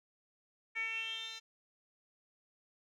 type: tone with band-pass filter sweep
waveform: 10% pulse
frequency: 450 Hz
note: A4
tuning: 39 cents sharp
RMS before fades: -40 dBFS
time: 0.75-1.4 s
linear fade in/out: 20 ms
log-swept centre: 2100 to 4300 Hz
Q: 8.5
effects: none